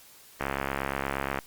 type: click train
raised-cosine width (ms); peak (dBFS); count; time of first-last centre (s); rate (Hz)
0.5; -13; 68; 0.41-1.388; 68.5
effects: white hiss -53 dBFS RMS until 1.46 s + Opus 48 kbps